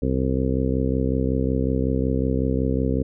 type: harmonic tone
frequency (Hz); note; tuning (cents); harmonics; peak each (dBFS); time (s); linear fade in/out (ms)
65.41; C2; 0; 1 / 2 / 3 / 4 / 5 / 6 / 7 / 8; -25 / -26 / -28 / -25 / -34 / -31 / -28 / -33; 0.02-3.03; 5
effects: none